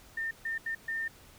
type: tone bursts at uneven times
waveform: sine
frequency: 1809 Hz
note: A6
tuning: 48 cents sharp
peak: -31 dBFS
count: 4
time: 0.17-0.31 / 0.45-0.58 / 0.66-0.75 / 0.88-1.08 s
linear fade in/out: 5 ms
effects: pink hiss -56 dBFS RMS until 1.38 s